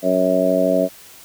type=harmonic tone; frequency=92.5 Hz; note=F#2; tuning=in tune; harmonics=2 / 3 / 4 / 5 / 6 / 7; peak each=-24 / -21 / -28 / -25 / -19 / -18 dBFS; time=0.02-0.89 s; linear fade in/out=50 ms; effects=white hiss -43 dBFS RMS until 1.24 s